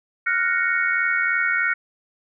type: chord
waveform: sine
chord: Gb major seventh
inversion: third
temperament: equal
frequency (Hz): 1396.9 / 1480 / 1864.7 / 2217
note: F6 / Gb6 / Bb6 / Db7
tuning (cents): 0 / 0 / 0 / 0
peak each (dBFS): -24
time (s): 0.26-1.74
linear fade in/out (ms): 10
effects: none